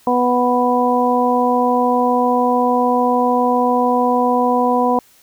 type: harmonic tone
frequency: 246.9 Hz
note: B3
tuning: in tune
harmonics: 1 / 2 / 3 / 4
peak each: -18 / -18 / -18 / -18 dBFS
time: 0.07-4.99 s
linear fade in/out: 2 ms
effects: white hiss -51 dBFS RMS until 5.22 s